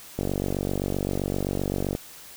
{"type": "click train", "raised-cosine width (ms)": 2, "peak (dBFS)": -13, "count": 85, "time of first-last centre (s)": [0.19, 1.951], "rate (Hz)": 47.7, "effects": ["white hiss -45 dBFS RMS until 2.36 s"]}